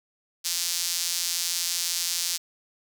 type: tone with high-pass filter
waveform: sawtooth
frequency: 172.7 Hz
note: F3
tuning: 19 cents flat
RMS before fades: -28 dBFS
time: 0.44-2.38 s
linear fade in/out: 20 ms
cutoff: 5100 Hz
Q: 1.4
effects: none